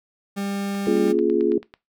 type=tone; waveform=40% pulse; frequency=199.2 Hz; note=G3; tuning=28 cents sharp; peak=-24 dBFS; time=0.36-1.13 s; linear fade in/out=20 ms
type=click train; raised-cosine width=0.3 ms; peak=-25 dBFS; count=10; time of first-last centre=0.75-1.739 s; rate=9.1 Hz
type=chord; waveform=sine; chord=Bb minor seventh; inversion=none; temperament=just; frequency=233.1 / 279.7 / 349.6 / 419.5 Hz; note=Bb3 / Db4 / F4 / Ab4; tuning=0 / +16 / +2 / +17 cents; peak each=-25 / -25 / -20 / -20 dBFS; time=0.87-1.58 s; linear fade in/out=2 ms
effects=noise-tail reverb RT60 0.2 s tail -18 dB re dry